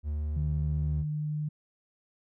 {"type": "tone", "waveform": "triangle", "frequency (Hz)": 74.8, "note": "D2", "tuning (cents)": 32, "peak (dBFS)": -27, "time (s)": [0.03, 1.05], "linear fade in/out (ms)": 50}
{"type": "tone with pitch glide", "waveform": "sine", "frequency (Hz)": [150, 150.96], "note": ["D3", "D3"], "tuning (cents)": [37, 48], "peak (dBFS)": -29, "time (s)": [0.36, 1.49], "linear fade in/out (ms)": 10, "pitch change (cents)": 11, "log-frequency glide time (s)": [0.49, 1.05]}
{"effects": []}